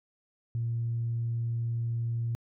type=tone; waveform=sine; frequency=116.54 Hz; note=A#2; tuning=in tune; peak=-27 dBFS; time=0.55-2.35 s; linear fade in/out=0 ms; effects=tanh soft clip ceiling -23 dBFS